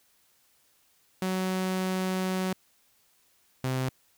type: tone pair in turn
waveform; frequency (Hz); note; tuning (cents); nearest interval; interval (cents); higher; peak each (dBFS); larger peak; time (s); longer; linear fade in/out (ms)
sawtooth; 186.6 / 129.9; F#3 / C3; +15 / -12; tritone; 627; first; -23; neither; 1.22-2.53 / 3.64-3.89; first; 2
effects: white hiss -66 dBFS RMS until 4.17 s